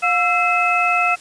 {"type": "tone cluster", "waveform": "sine", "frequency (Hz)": [712, 1339, 2071, 2591], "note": ["F5", "E6", "C7", "E7"], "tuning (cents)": [33, 27, -18, -30], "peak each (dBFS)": [-20, -19, -26, -18], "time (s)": [0.02, 1.16], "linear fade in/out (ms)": 20, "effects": ["white hiss -42 dBFS RMS until 1.2 s", "resampled to 22050 Hz"]}